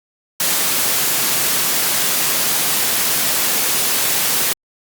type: high-pass noise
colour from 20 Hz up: white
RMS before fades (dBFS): -17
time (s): 0.4-4.53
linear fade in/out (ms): 2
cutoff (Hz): 110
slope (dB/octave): 24
effects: Opus 48 kbps